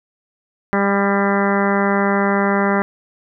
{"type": "harmonic tone with a mistuned harmonic", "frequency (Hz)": 199.3, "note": "G3", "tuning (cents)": 29, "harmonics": [1, 2, 3, 4, 5, 6, 7, 8, 9, 10], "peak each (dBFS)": [-18, -21, -23, -24, -25, -26, -26, -27, -28, -28], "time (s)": [0.73, 2.82], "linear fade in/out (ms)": 0, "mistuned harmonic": 7, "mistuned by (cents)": -17, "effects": []}